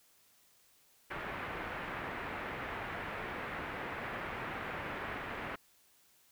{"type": "low-pass noise", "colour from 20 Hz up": "white", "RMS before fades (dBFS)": -41, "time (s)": [1.1, 5.56], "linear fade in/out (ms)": 10, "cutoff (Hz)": 2100, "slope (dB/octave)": 24, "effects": ["white hiss -67 dBFS RMS until 6.31 s"]}